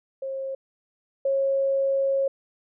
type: tone pair in turn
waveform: sine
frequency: 537 / 544.8 Hz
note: C5 / C#5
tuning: +45 / -30 cents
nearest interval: unison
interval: 25 cents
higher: second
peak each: -28 / -20 dBFS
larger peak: second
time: 0.22-0.55 / 1.25-2.28 s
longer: second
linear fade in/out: 5 ms
effects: none